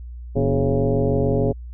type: tone with frequency modulation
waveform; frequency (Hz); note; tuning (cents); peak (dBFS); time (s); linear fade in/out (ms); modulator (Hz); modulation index
sine; 155.4; D#3; -2; -16; 0.35-1.53; 20; 132; 3.2
effects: added 60 Hz sine -32 dBFS peak until 1.73 s